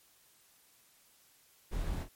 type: noise with echo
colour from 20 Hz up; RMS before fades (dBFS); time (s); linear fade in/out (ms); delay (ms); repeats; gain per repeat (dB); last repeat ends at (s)
brown; -36; 1.71-2.04; 20; 25; 2; -6; 2.09
effects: white hiss -65 dBFS RMS until 2.15 s + MP3 64 kbps